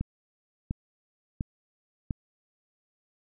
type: click train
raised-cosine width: 5 ms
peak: -17 dBFS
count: 4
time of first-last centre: 0.01-2.108 s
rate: 1.43 Hz
effects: none